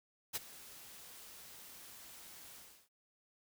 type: noise with ADSR envelope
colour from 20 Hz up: white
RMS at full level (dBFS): -36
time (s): 0.33-2.89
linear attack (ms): 28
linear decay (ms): 24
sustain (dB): -18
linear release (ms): 340
effects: none